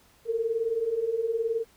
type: beating tone pair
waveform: sine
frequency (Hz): 440 / 459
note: A4 / A#4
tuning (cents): 0 / -27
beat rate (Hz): 19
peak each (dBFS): -31 / -26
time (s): 0.25-1.65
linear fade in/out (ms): 50
effects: pink hiss -60 dBFS RMS until 1.76 s